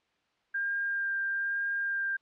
sine tone with vibrato, 1599 Hz, G6, 34 cents sharp, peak -28 dBFS, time 0.54-2.17 s, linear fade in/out 10 ms, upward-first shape sine, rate 1.1 Hz, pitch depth 11 cents each way, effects white hiss -72 dBFS RMS until 2.21 s + low-pass 3000 Hz 12 dB/octave

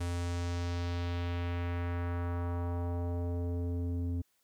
square tone with low-pass filter sweep, 87 Hz, F2, 6 cents flat, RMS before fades -34 dBFS, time 0-4.22 s, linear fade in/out 10 ms, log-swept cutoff 9900 to 260 Hz, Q 1.4, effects white hiss -74 dBFS RMS until 4.43 s

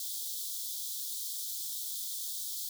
white high-pass noise, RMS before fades -38 dBFS, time 0-2.69 s, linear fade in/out 2 ms, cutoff 3300 Hz, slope 96 dB/octave, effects none

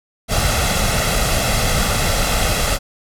pink noise with comb filter, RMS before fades -17 dBFS, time 0.28-2.79 s, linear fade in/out 50 ms, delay 1.5 ms, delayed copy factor +0.6, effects low-pass 12000 Hz 12 dB/octave

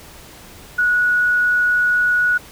sine tone, 1463 Hz, F#6, 20 cents flat, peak -13 dBFS, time 0.78-2.38 s, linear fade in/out 10 ms, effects pink hiss -41 dBFS RMS until 2.51 s

